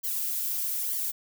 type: noise with flanger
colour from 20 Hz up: violet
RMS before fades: -30 dBFS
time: 0.03-1.12 s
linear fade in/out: 20 ms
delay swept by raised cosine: 0.77 to 4.07 ms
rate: 1.1 Hz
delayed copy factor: -0.85
effects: none